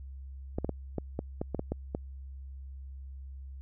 clicks, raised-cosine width 2 ms, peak -18 dBFS, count 10, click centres 0.585 / 0.646 / 0.693 / 0.983 / 1.191 / 1.415 / 1.547 / 1.594 / 1.72 / 1.949 s, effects added 67 Hz sine -41 dBFS peak until 3.61 s

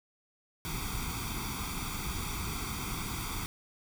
pink noise with comb filter, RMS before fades -36 dBFS, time 0.65-3.46 s, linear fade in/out 0 ms, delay 0.86 ms, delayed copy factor +0.9, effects none

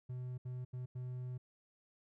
triangle tone bursts at uneven times, 125.8 Hz, B2, 32 cents sharp, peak -38 dBFS, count 4, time 0.09-0.38 / 0.45-0.65 / 0.73-0.86 / 0.95-1.38 s, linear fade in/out 10 ms, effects none

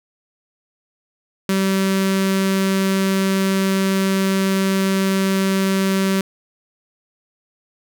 sawtooth tone with notch filter, 192.6 Hz, G3, 30 cents flat, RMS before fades -18 dBFS, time 1.49-6.21 s, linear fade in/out 2 ms, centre 760 Hz, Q 1.8, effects none

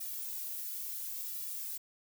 violet noise with flanger, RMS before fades -40 dBFS, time 0-1.78 s, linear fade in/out 10 ms, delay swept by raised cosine 1.9 to 2.49 ms, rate 0.72 Hz, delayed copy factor -1, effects none

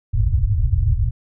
white low-pass noise, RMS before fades -17 dBFS, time 0.13-1.11 s, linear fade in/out 20 ms, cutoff 120 Hz, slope 96 dB/octave, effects none

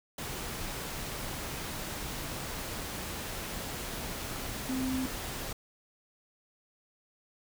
sine tone in noise, 260 Hz, C4, 11 cents flat, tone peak -30 dBFS, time 4.69-5.06 s, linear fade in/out 5 ms, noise pink, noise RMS -38 dBFS, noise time 0.18-5.53 s, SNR +5 dB, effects none

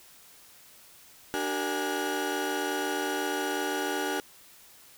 35% pulse tone cluster, 295.8 / 381.5 / 464.1 / 831 / 1447 Hz, D4 / G4 / A#4 / G#5 / F#6, +13 / -47 / -8 / +1 / -39 cents, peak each -33 / -32 / -36 / -33 / -34 dBFS, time 1.34-4.2 s, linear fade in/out 0 ms, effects white hiss -54 dBFS RMS until 4.97 s

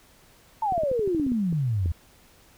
sine exponential sweep, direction down, 908 to 77.78 Hz, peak -22 dBFS, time 0.62-1.92 s, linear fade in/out 5 ms
clicks, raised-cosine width 3 ms, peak -22 dBFS, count 12, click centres 0.723 / 0.779 / 0.835 / 0.915 / 0.994 / 1.076 / 1.148 / 1.198 / 1.266 / 1.319 / 1.527 / 1.859 s
effects pink hiss -56 dBFS RMS until 2.57 s

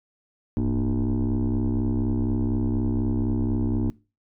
sine tone with frequency modulation, 164.81 Hz, E3, in tune, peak -18 dBFS, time 0.57-3.9 s, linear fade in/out 0 ms, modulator 64.1 Hz, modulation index 2.4, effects noise-tail reverb RT60 0.3 s tail -23 dB re dry + tanh soft clip ceiling -20 dBFS

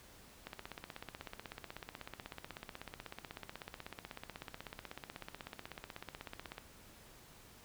click train, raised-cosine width 0.3 ms, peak -28 dBFS, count 100, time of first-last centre 0.47-6.581 s, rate 16.2 Hz, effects pink hiss -59 dBFS RMS until 7.64 s

